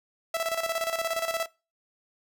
sawtooth tone with tremolo, 660 Hz, E5, 2 cents sharp, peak -21 dBFS, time 0.34-1.46 s, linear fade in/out 5 ms, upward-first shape square, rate 17 Hz, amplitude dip 60%, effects noise-tail reverb RT60 0.3 s tail -22 dB re dry

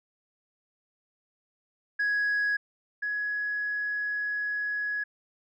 sine tone pair in turn, 1667 / 1677.6 Hz, G#6 / G#6, +6 / +17 cents, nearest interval unison, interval 11 cents, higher second, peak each -22 / -27 dBFS, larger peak first, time 1.99-2.57 / 3.02-5.04 s, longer second, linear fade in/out 10 ms, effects tanh soft clip ceiling -22 dBFS

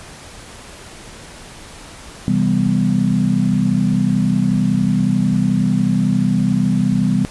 sine chord, C major seventh, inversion none, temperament equal, 130.81 / 164.81 / 196 / 246.9 Hz, C3 / E3 / G3 / B3, 0 / 0 / 0 / 0 cents, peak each -21 / -20 / -16 / -19 dBFS, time 2.28-7.25 s, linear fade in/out 0 ms, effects pink hiss -37 dBFS RMS until 7.3 s + resampled to 24000 Hz

